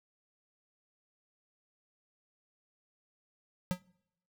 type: tone with exponential decay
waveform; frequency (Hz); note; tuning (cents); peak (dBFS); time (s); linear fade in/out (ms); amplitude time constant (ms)
square; 181.2; F#3; -36; -26; 3.71-3.82; 0; 22
effects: noise-tail reverb RT60 0.8 s tail -25 dB re dry